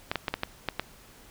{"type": "clicks", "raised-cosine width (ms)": 0.3, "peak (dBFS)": -11, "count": 7, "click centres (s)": [0.115, 0.157, 0.282, 0.34, 0.434, 0.687, 0.796], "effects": ["pink hiss -53 dBFS RMS until 1.3 s"]}